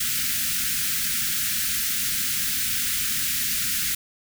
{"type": "band-stop noise", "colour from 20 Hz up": "white", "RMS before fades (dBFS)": -25, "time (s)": [0, 3.95], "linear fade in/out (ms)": 5, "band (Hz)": [270, 1400], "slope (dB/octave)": 48, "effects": []}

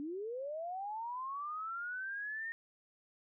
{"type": "linear sweep", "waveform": "sine", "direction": "up", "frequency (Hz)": [277.5, 1848], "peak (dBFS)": -38, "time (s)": [0, 2.52], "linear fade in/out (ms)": 0, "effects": []}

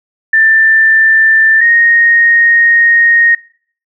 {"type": "tone pair in turn", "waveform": "sine", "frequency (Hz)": [1778, 1862.6], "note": ["A6", "A#6"], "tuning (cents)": [18, -2], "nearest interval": "minor second", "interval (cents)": 80, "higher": "second", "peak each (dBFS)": -5, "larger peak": "neither", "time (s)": [[0.33, 1.61], [1.61, 3.35]], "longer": "second", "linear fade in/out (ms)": 5, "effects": ["noise-tail reverb RT60 0.5 s tail -20 dB re dry"]}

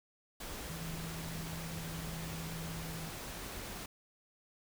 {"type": "tone in noise", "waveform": "sine", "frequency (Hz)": 163.2, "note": "E3", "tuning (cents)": -17, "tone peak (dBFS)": -42, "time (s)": [0.69, 3.1], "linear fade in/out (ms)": 5, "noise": "pink", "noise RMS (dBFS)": -44, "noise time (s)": [0.4, 3.86], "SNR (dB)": -1, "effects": []}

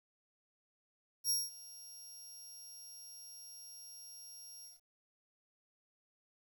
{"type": "tone with ADSR envelope", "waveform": "20% pulse", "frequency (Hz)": 5600, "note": "F8", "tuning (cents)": 4, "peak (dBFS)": -24, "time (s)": [1.24, 4.81], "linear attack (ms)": 58, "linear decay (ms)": 200, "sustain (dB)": -21, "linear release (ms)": 160, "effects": ["11-bit"]}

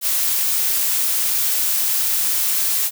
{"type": "noise", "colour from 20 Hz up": "blue", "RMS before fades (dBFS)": -19, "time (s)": [0.01, 2.91], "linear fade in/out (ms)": 50, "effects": []}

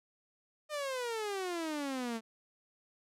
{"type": "exponential sweep", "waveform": "sawtooth", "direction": "down", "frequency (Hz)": [614, 220], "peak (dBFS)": -31, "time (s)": [0.69, 2.21], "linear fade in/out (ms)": 50, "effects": ["low-pass 11000 Hz 12 dB/octave"]}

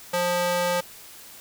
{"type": "tone with high-pass filter", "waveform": "square", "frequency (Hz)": 176.7, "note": "F3", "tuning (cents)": 21, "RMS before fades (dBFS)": -24, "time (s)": [0.13, 0.81], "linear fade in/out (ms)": 10, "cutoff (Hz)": 510, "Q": 1.2, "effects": ["white hiss -45 dBFS RMS until 1.4 s"]}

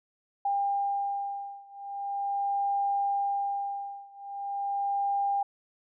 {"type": "beating tone pair", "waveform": "sine", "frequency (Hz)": [800, 800.41], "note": ["G5", "G5"], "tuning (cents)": [35, 36], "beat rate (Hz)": 0.41, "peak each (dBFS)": [-30, -31], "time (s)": [0.45, 5.43], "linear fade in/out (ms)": 5, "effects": []}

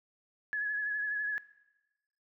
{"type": "tone with vibrato", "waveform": "sine", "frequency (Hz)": 1692, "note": "G#6", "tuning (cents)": 32, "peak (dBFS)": -30, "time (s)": [0.53, 1.38], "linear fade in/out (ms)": 0, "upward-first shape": "sine", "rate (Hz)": 12, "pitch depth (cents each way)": 31, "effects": ["noise-tail reverb RT60 1.0 s tail -19 dB re dry"]}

